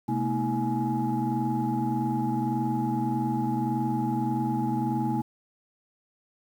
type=tone cluster; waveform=sine; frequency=129.1 / 218.8 / 240.5 / 321.3 / 840 Hz; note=C3 / A3 / B3 / E4 / G#5; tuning=-23 / -9 / -46 / -44 / +19 cents; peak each=-30 dBFS; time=0.08-5.22 s; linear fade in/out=10 ms; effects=tanh soft clip ceiling -17 dBFS + 9-bit